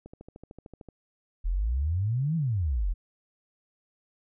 click train, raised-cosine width 2 ms, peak -31 dBFS, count 12, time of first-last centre 0.06-0.887 s, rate 13.3 Hz
sine exponential two-way sweep, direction up then down, 38.89 to 169.2 to 38.89 Hz, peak -24 dBFS, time 1.44-2.94 s, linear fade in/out 20 ms, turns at 2.36 s
effects none

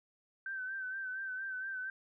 sine tone with vibrato, 1542 Hz, G6, 29 cents flat, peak -37 dBFS, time 0.46-1.9 s, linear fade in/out 2 ms, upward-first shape sine, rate 4.3 Hz, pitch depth 44 cents each way, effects none

